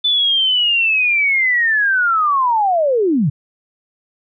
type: linear sweep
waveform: sine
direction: down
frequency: 3520 to 122.5 Hz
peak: -12 dBFS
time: 0.04-3.3 s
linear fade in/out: 10 ms
effects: none